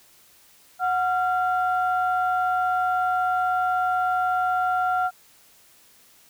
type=tone pair together; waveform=sine; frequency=734.6 / 1380 Hz; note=F#5 / F6; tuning=-13 / -21 cents; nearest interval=major seventh; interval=1092 cents; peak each=-21 / -24 dBFS; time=0.79-5.11 s; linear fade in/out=50 ms; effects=tanh soft clip ceiling -13 dBFS + white hiss -55 dBFS RMS until 6.29 s